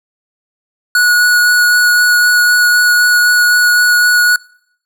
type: tone with vibrato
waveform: square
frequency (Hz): 1460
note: F#6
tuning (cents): -24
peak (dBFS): -8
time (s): 0.95-4.36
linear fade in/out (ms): 2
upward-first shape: sine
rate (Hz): 3.9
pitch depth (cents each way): 9
effects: noise-tail reverb RT60 0.7 s tail -24 dB re dry